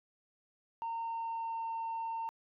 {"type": "tone with pitch glide", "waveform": "sine", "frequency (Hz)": [917, 909.1], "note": ["A#5", "A#5"], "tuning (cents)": [-29, -44], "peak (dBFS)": -33, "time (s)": [0.82, 2.29], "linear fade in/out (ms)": 0, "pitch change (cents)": -15, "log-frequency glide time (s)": [0.95, 1.7], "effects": ["tanh soft clip ceiling -33 dBFS"]}